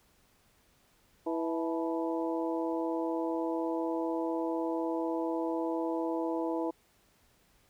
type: harmonic tone with a mistuned harmonic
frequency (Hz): 164.1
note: E3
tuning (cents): -8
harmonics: 2 / 3 / 4 / 5 / 6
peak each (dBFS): -32 / -36 / -38 / -40 / -42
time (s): 1.26-6.71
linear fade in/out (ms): 10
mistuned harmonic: 5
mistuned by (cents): +91
effects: pink hiss -67 dBFS RMS until 7.69 s